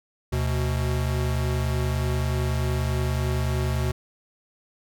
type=tone pair together; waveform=square; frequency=74.03 / 124.5 Hz; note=D2 / B2; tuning=+14 / +14 cents; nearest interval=major sixth; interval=900 cents; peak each=-26 dBFS; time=0.32-3.92 s; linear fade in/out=10 ms; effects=none